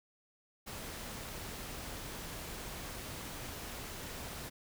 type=noise; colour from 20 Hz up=pink; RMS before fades=-44 dBFS; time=0.66-4.5 s; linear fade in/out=20 ms; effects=none